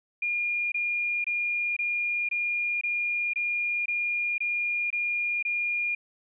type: tone bursts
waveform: sine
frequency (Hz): 2419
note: D#7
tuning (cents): -49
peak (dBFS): -25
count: 11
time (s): 0.22-5.95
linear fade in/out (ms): 5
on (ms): 500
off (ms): 23
effects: none